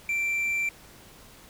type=tone; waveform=triangle; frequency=2349 Hz; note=D7; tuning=in tune; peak=-23 dBFS; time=0.09-0.69 s; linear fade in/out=2 ms; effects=pink hiss -51 dBFS RMS until 1.49 s